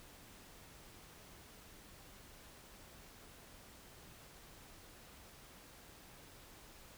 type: silence
effects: pink hiss -58 dBFS RMS until 6.97 s